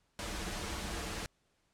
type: noise with comb filter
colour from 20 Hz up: pink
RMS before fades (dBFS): -39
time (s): 0.19-1.26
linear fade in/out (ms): 0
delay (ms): 7.7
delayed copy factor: -0.55
effects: pink hiss -75 dBFS RMS until 1.73 s + low-pass 9000 Hz 12 dB/octave